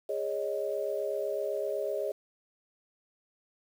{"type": "chord", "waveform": "sine", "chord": "Ab suspended fourth", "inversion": "none", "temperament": "equal with one note detuned", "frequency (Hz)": [411.5, 554.4, 622.3], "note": ["Ab4", "Db5", "Eb5"], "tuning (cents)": [-16, 0, 0], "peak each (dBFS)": -34, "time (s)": [0.09, 2.12], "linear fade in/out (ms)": 5, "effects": ["9-bit"]}